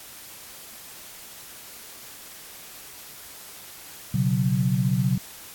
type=chord; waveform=sine; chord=B suspended second; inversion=none; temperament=equal; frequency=123.47 / 138.59 / 185 Hz; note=B2 / C#3 / F#3; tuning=0 / 0 / 0 cents; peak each=-24 dBFS; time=4.14-5.18 s; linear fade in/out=5 ms; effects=white hiss -43 dBFS RMS until 5.54 s + AAC 64 kbps